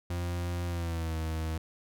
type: tone with pitch glide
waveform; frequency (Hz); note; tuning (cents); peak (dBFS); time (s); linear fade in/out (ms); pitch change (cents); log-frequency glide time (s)
40% pulse; 87.31 to 80.06; F2 to D#2; 0 to +50; -30; 0.1-1.58; 5; -150; 0.67-1.16
effects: none